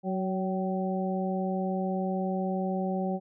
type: harmonic tone with a mistuned harmonic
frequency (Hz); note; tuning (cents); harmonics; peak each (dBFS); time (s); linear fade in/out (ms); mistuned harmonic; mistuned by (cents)
187.2; F#3; +20; 1 / 2 / 3 / 4; -29 / -35 / -35 / -35; 0.03-3.2; 50; 4; +37
effects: none